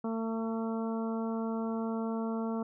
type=harmonic tone; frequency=225.2 Hz; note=A3; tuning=40 cents sharp; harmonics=1 / 2 / 3 / 4 / 5 / 6; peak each=-32 / -38 / -42 / -44 / -46 / -48 dBFS; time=0.04-2.63 s; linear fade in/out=5 ms; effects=none